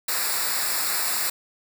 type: noise with comb filter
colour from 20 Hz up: white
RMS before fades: -25 dBFS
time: 0.08-1.3 s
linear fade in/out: 5 ms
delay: 0.32 ms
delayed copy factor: -0.8
effects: none